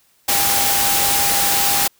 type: tone in noise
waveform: sine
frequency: 802 Hz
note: G5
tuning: 39 cents sharp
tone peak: -23 dBFS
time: 0.28-1.88 s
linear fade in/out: 10 ms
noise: white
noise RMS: -17 dBFS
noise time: 0.28-1.88 s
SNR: -9 dB
effects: white hiss -58 dBFS RMS until 1.99 s

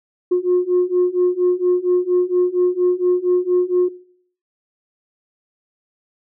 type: beating tone pair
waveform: sine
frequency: 357.4 / 361.7 Hz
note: F4 / F#4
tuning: +40 / -39 cents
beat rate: 4.3 Hz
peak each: -16 dBFS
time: 0.31-3.89 s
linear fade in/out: 10 ms
effects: noise-tail reverb RT60 0.6 s tail -19 dB re dry + tanh soft clip ceiling -9 dBFS

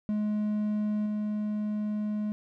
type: tone with level steps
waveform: triangle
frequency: 210.8 Hz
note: G#3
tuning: 26 cents sharp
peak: -24 / -26 dBFS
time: 0.09-2.32 s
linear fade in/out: 0 ms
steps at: 1.06 s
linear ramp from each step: 2 ms
effects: none

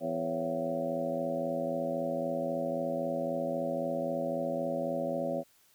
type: harmonic tone with a mistuned harmonic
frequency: 83.8 Hz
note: E2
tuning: 29 cents sharp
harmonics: 2 / 3 / 4 / 5 / 6 / 7 / 8 / 9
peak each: -41 / -37 / -42 / -44 / -45 / -33 / -37 / -45 dBFS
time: 0-5.44 s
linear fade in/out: 50 ms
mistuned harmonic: 7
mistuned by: -89 cents
effects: white hiss -65 dBFS RMS until 5.74 s

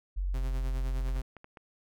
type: tone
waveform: sine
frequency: 46.25 Hz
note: F#1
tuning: in tune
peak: -28 dBFS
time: 0.16-1.22 s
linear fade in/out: 20 ms
type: tone with tremolo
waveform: sawtooth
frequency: 130.81 Hz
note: C3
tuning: in tune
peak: -35 dBFS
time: 0.34-1.22 s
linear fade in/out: 5 ms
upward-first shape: sine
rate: 9.8 Hz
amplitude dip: 50%
type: clicks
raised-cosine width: 0.5 ms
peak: -33 dBFS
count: 6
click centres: 1.009 / 1.087 / 1.165 / 1.367 / 1.444 / 1.572 s
effects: none

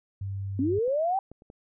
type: tone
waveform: sine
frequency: 98 Hz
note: G2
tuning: in tune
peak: -30 dBFS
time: 0.21-0.79 s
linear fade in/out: 5 ms
type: linear sweep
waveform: sine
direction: up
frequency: 248.7 to 795 Hz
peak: -23 dBFS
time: 0.59-1.19 s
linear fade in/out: 2 ms
type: clicks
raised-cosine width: 2 ms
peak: -37 / -31 / -39 / -33 dBFS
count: 4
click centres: 0.879 / 1.316 / 1.421 / 1.501 s
effects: none

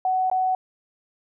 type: tone with dropouts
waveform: sine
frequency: 747 Hz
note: F#5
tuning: 16 cents sharp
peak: -19 dBFS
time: 0.05-0.55 s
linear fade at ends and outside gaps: 2 ms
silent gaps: 0.3-0.314 s
effects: none

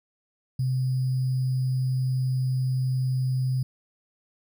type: tone with sample-and-hold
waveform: sine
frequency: 129.4 Hz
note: C3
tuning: 19 cents flat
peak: -22 dBFS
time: 0.59-3.63 s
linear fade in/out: 5 ms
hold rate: 4900 Hz
effects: none

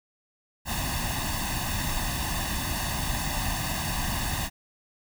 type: noise with comb filter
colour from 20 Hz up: pink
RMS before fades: -29 dBFS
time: 0.65-4.5 s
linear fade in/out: 50 ms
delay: 1.1 ms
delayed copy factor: +0.85
effects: none

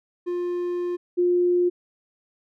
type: tone pair in turn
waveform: triangle / sine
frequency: 353 / 354.5 Hz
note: F4 / F4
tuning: +19 / +26 cents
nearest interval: unison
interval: 7 cents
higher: second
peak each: -22 / -17 dBFS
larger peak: second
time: 0.26-0.97 / 1.17-1.7 s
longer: first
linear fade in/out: 20 ms
effects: none

